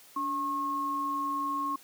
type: tone pair together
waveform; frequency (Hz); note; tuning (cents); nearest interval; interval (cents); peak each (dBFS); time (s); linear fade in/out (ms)
sine; 287.7 / 1084; D4 / C#6; -36 / -39; octave + major seventh; 2297; -37 / -29; 0.16-1.76; 5
effects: white hiss -55 dBFS RMS until 1.83 s + high-pass 150 Hz 12 dB/octave